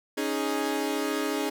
sawtooth chord, C# suspended second, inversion none, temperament equal, 277.2 / 311.1 / 415.3 Hz, C#4 / D#4 / G#4, 0 / 0 / 0 cents, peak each -27 dBFS, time 0.17-1.5 s, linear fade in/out 10 ms, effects none

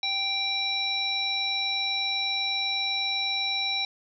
harmonic tone, 784 Hz, G5, in tune, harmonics 1 / 3 / 5 / 7, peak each -36 / -31 / -27 / -36 dBFS, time 0.03-3.85 s, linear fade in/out 2 ms, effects none

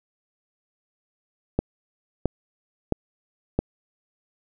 click train, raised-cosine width 2 ms, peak -7 dBFS, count 4, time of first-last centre 1.59-3.59 s, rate 1.5 Hz, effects none

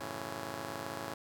5% pulse chord, F# minor seventh, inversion none, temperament just, 92.5 / 111 / 138.75 / 166.5 Hz, F#2 / A2 / C#3 / E3, 0 / +16 / +2 / +18 cents, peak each -36 / -34 / -34 / -36 dBFS, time 0-1.14 s, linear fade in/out 5 ms, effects none

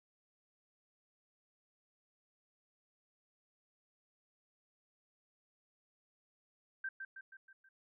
sine tone with echo, 1566 Hz, G6, 2 cents flat, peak -37 dBFS, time 6.84-6.89 s, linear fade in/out 5 ms, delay 160 ms, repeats 5, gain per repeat -5 dB, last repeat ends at 7.69 s, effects none

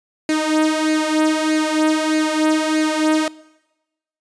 sawtooth tone with flanger, 311.1 Hz, D#4, in tune, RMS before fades -18 dBFS, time 0.29-3.28 s, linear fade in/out 2 ms, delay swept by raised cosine 0.44 to 3.14 ms, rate 1.6 Hz, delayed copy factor +0.65, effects noise-tail reverb RT60 1.0 s tail -21 dB re dry + resampled to 22050 Hz

